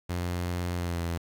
sawtooth tone with pitch glide, 88.2 to 84.95 Hz, F2 to F2, +18 to -47 cents, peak -25 dBFS, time 0.09-1.18 s, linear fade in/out 10 ms, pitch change -65 cents, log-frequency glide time 0.75-1.02 s, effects 9-bit

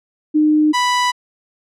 sine / sawtooth tone pair in turn, 304.8 / 988 Hz, D#4 / B5, -36 / 0 cents, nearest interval octave + minor sixth, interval 2036 cents, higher second, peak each -10 dBFS, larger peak neither, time 0.34-0.73 / 0.73-1.12 s, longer neither, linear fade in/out 20 ms, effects low-pass 7000 Hz 12 dB/octave

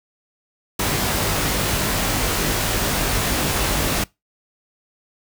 pink noise with comb filter, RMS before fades -21 dBFS, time 0.79-4.04 s, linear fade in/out 5 ms, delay 20 ms, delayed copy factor +0.55, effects noise-tail reverb RT60 0.2 s tail -23 dB re dry

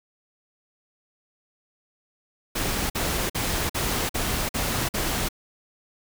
pink noise bursts, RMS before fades -26 dBFS, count 7, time 2.55-5.288 s, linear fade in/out 10 ms, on 350 ms, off 48 ms, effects none

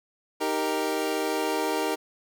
25% pulse chord, Eb major, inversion none, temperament equal, 311.1 / 392 / 466.2 Hz, Eb4 / G4 / Bb4, 0 / 0 / 0 cents, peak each -26 dBFS, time 0.4-1.96 s, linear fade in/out 20 ms, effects none

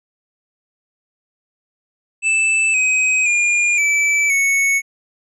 square tone with pitch steps, 2637 / 2524 / 2415 / 2312 / 2212 Hz, E7 / D#7 / D7 / D7 / C#7, 0 / +24 / +48 / -28 / -4 cents, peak -14 dBFS, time 2.22-4.82 s, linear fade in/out 50 ms, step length 520 ms, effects resampled to 24000 Hz

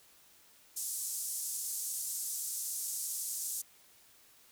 pink band-pass noise, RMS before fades -38 dBFS, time 0.76-3.62 s, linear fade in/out 10 ms, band 6700 to 13000 Hz, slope 24 dB/octave, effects white hiss -62 dBFS RMS until 4.51 s

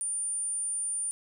sine tone, 9210 Hz, D9, 35 cents flat, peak -29 dBFS, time 0.01-1.11 s, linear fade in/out 0 ms, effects none

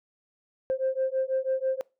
sine beating tone pair, 523.3 / 529.4 Hz, C5 / C5, 0 / +20 cents, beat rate 6.1 Hz, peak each -27 dBFS, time 0.7-1.81 s, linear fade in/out 0 ms, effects noise-tail reverb RT60 0.3 s tail -25 dB re dry + tanh soft clip ceiling -19 dBFS

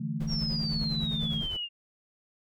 sine chord, D suspended second, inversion none, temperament just, 146.83 / 165.19 / 220.2 Hz, D3 / E3 / A3, 0 / +4 / +2 cents, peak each -34 dBFS, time 0-1.42 s, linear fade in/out 10 ms
brown noise with tremolo, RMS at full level -35 dBFS, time 0.2-1.57 s, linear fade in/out 5 ms, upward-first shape triangle, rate 9.9 Hz, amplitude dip 75%
sine exponential sweep, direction down, 5660 to 2783 Hz, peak -31 dBFS, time 0.27-1.69 s, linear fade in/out 50 ms
effects none

